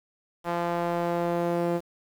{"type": "tone with band-pass filter sweep", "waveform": "sawtooth", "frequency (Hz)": 172.1, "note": "F3", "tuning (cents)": -25, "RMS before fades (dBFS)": -27, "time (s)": [0.44, 1.81], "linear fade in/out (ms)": 50, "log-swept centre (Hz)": [850, 460], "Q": 1.3, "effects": ["8-bit"]}